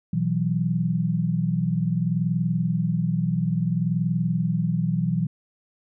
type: chord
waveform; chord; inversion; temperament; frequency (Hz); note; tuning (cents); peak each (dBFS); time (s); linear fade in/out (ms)
sine; B suspended fourth; none; just; 123.47 / 164.63 / 185.21; B2 / E3 / F#3; 0 / -2 / +2; -27 / -23 / -26; 0.13-5.27; 5
effects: none